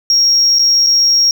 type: tone with dropouts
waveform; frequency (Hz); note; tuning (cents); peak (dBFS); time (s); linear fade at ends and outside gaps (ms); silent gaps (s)
sine; 5588; F8; 0; -6; 0.1-1.31; 1; 0.587-0.593 / 0.865-0.869
effects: tanh soft clip ceiling -5 dBFS